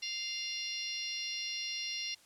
harmonic tone, 698.5 Hz, F5, in tune, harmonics 3 / 4 / 5 / 6 / 7 / 8, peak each -45 / -41 / -46 / -42 / -47 / -41 dBFS, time 0.02-2.15 s, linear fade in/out 10 ms, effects white hiss -62 dBFS RMS until 2.25 s + low-pass 10000 Hz 12 dB/octave

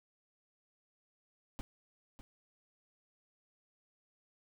brown noise with echo, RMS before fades -40 dBFS, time 1.59-1.61 s, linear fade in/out 0 ms, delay 600 ms, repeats 1, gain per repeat -11 dB, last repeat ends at 2.21 s, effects none

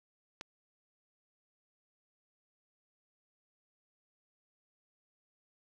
click, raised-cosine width 0.2 ms, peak -24 dBFS, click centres 0.411 s, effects none

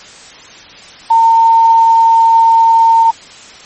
sine tone with quantisation, 910 Hz, A#5, 42 cents flat, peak -4 dBFS, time 1.1-3.11 s, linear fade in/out 10 ms, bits 5, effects white hiss -35 dBFS RMS until 3.65 s + MP3 32 kbps

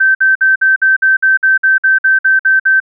sine tone bursts, 1550 Hz, G6, 20 cents flat, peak -6 dBFS, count 14, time 0-2.802 s, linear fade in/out 10 ms, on 150 ms, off 54 ms, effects none

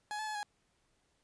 30% pulse tone with pitch steps, 839 / 863 / 854 / 829 Hz, G#5 / A5 / G#5 / G#5, +17 / -34 / +48 / -3 cents, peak -34 dBFS, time 0.11-0.43 s, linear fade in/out 0 ms, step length 80 ms, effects pink hiss -75 dBFS RMS until 1.23 s + resampled to 22050 Hz

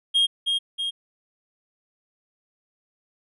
triangle tone with echo, 3242 Hz, G#7, 42 cents flat, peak -15 dBFS, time 0.14-0.27 s, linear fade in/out 20 ms, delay 320 ms, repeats 2, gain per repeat -4 dB, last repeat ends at 0.91 s, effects resampled to 24000 Hz

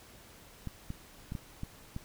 clicks, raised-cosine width 5 ms, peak -25 dBFS, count 6, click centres 0.673 / 0.904 / 1.321 / 1.352 / 1.634 / 1.964 s, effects pink hiss -55 dBFS RMS until 2.04 s

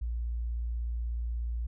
sine tone, 58.27 Hz, A#1, in tune, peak -30 dBFS, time 0.01-1.67 s, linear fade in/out 10 ms, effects none

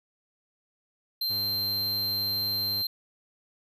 square tone, 4144 Hz, C8, 17 cents flat, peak -27 dBFS, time 1.21-2.87 s, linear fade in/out 5 ms
sawtooth tone with vibrato, 103.83 Hz, G#2, in tune, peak -36 dBFS, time 1.29-2.83 s, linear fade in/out 20 ms, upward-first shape square, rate 1.9 Hz, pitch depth 18 cents each way
effects none

